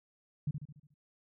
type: tone with echo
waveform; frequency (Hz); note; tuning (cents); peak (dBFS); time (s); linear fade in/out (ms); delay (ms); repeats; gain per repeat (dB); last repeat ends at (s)
sine; 146.83; D3; 0; -29; 0.47-0.51; 5; 72; 6; -6; 0.942
effects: none